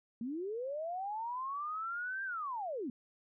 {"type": "linear two-way sweep", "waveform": "sine", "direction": "up then down", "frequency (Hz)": [220, 1600, 220], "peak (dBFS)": -36, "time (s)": [0.21, 2.9], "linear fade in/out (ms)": 2, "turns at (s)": 2.24, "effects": []}